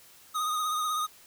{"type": "tone with vibrato", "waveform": "square", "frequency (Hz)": 1242, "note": "D#6", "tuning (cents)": -3, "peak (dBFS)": -28, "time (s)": [0.34, 1.07], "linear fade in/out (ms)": 20, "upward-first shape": "triangle", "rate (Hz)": 16, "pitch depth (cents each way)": 43, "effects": ["white hiss -55 dBFS RMS until 1.26 s"]}